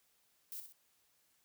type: noise with echo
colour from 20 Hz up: violet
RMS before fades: -45 dBFS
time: 0.52-0.6 s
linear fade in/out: 0 ms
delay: 62 ms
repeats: 2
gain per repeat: -7 dB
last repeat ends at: 0.724 s
effects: white hiss -74 dBFS RMS until 1.44 s